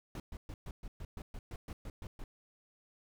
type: noise bursts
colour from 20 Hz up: brown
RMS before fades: -43 dBFS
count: 13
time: 0.15-2.24 s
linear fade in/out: 2 ms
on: 50 ms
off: 120 ms
effects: none